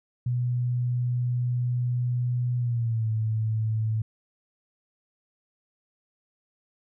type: tone with pitch glide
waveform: sine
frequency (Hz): 122.9 to 110.13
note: B2 to A2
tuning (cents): -8 to +2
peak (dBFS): -23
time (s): 0.26-4.02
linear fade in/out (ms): 5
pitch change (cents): -190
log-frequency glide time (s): 2.57-3.09
effects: none